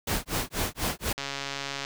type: noise with tremolo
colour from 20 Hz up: pink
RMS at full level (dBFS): -27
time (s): 0.07-1.13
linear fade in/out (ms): 5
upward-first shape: sine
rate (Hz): 4.1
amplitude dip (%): 100
type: click train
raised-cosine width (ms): 0.2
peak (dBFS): -15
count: 94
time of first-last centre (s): 1.18-1.849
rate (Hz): 139
effects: none